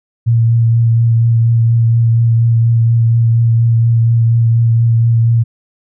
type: tone with vibrato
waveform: sine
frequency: 115.6 Hz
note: A#2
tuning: 14 cents flat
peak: -7 dBFS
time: 0.26-5.44 s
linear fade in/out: 20 ms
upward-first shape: triangle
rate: 4.2 Hz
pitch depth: 20 cents each way
effects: none